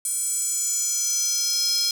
square tone with high-pass filter sweep, 466.2 Hz, A#4, in tune, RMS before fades -24 dBFS, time 0.05-1.91 s, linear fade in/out 2 ms, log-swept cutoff 8700 to 4800 Hz, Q 5.7, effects none

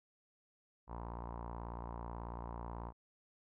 sawtooth tone with low-pass filter, 58.27 Hz, A#1, in tune, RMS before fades -45 dBFS, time 0.87-2.93 s, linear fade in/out 50 ms, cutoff 970 Hz, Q 5.7, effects none

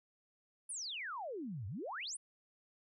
sine exponential two-way sweep, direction down then up, 10320 to 89.2 to 10320 Hz, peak -40 dBFS, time 0.69-2.17 s, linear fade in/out 10 ms, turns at 1.67 s, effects none

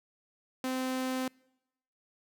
sawtooth tone, 258.5 Hz, C4, 21 cents flat, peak -27 dBFS, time 0.64-1.28 s, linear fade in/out 2 ms, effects noise-tail reverb RT60 0.9 s tail -26 dB re dry

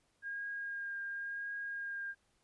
sine tone with vibrato, 1620 Hz, G#6, 43 cents flat, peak -38 dBFS, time 0.22-2.15 s, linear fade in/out 50 ms, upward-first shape triangle, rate 0.94 Hz, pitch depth 17 cents each way, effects pink hiss -75 dBFS RMS until 2.43 s + resampled to 24000 Hz

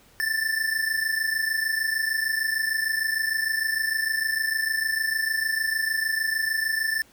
square tone pair together, 1760 / 1786.6 Hz, A6 / A6, 0 / +26 cents, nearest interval unison, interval 26 cents, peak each -26 / -28 dBFS, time 0.2-7.02 s, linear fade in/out 0 ms, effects pink hiss -56 dBFS RMS until 7.12 s

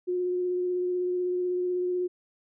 sine tone with vibrato, 360.3 Hz, F#4, 46 cents flat, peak -25 dBFS, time 0.07-2.08 s, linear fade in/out 20 ms, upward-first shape triangle, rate 16 Hz, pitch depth 16 cents each way, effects none

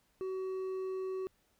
triangle tone with hard clipping, 377.3 Hz, F#4, 34 cents sharp, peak -36 dBFS, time 0.21-1.27 s, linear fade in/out 0 ms, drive 7 dB, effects pink hiss -73 dBFS RMS until 1.59 s

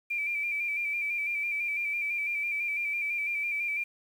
sine tone with vibrato, 2349 Hz, D7, in tune, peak -28 dBFS, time 0.1-3.84 s, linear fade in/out 10 ms, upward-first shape square, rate 6 Hz, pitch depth 33 cents each way, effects 9-bit

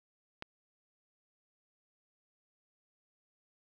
click, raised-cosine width 0.3 ms, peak -24 dBFS, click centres 0.424 s, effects none

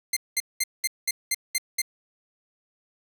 10% pulse tone bursts, 2093 Hz, C7, in tune, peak -13 dBFS, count 8, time 0.13-1.818 s, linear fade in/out 5 ms, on 36 ms, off 200 ms, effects 8-bit

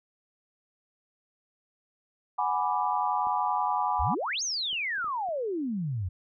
sine chord, G# half-diminished seventh, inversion third, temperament equal, 740 / 830.6 / 987.8 / 1174.7 Hz, F#5 / G#5 / B5 / D6, 0 / 0 / 0 / 0 cents, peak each -32 / -29 / -29 / -32 dBFS, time 2.38-4.15 s, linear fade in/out 10 ms
clicks, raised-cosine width 2 ms, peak -35 / -39 / -45 / -37 / -45 / -42 dBFS, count 6, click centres 3.27 / 4.73 / 4.982 / 5.044 / 5.081 / 5.288 s
sine exponential two-way sweep, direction up then down, 51.4 to 6600 to 84.2 Hz, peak -28 dBFS, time 3.99-6.09 s, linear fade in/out 10 ms, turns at 4.43 s
effects none

